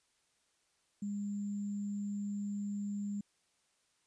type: tone with sample-and-hold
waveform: sine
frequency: 203.3 Hz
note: G#3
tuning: 37 cents flat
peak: -35 dBFS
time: 1.02-3.21 s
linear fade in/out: 5 ms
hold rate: 7350 Hz
effects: white hiss -75 dBFS RMS until 4.06 s + resampled to 22050 Hz